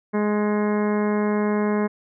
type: harmonic tone with a mistuned harmonic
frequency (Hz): 209.1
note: G#3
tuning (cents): +12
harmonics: 1 / 2 / 3 / 4 / 5 / 6 / 7 / 8 / 9 / 10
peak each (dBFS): -21 / -24 / -31 / -34 / -32 / -40 / -40 / -38 / -41 / -40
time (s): 0.13-1.88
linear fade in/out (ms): 20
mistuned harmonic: 10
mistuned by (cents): +39
effects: none